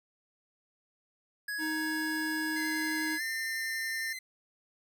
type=tone with pitch glide; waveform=square; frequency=1671 to 1811.7 Hz; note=G#6 to A#6; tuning=+10 to -50 cents; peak=-34 dBFS; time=1.48-4.13 s; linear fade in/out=5 ms; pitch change=+140 cents; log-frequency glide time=3.17-3.22 s
type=tone; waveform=square; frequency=312.5 Hz; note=D#4; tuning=8 cents sharp; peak=-34 dBFS; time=1.58-3.19 s; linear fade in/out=50 ms
type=tone with vibrato; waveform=sawtooth; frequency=2063 Hz; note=C7; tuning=25 cents flat; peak=-35 dBFS; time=2.56-4.19 s; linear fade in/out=5 ms; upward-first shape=sine; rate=11 Hz; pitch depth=16 cents each way
effects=none